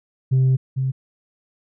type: tone pair in turn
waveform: sine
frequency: 130.81 / 132.02 Hz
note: C3 / C3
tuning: 0 / +16 cents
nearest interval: unison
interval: 16 cents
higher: second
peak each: -11 / -18 dBFS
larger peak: first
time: 0.31-0.57 / 0.76-0.92 s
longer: first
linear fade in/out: 20 ms
effects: tanh soft clip ceiling -12 dBFS